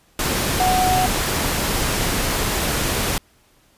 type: tone in noise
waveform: sine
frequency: 740 Hz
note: F#5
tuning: in tune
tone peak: -16 dBFS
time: 0.6-1.06 s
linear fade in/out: 2 ms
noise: pink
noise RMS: -21 dBFS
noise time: 0.19-3.18 s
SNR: +2 dB
effects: pink hiss -57 dBFS RMS until 3.77 s + resampled to 32000 Hz